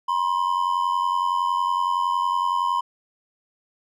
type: ring-modulated tone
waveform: triangle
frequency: 1010 Hz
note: B5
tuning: 39 cents sharp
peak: -15 dBFS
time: 0.08-2.81 s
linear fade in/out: 10 ms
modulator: 45.4 Hz
effects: none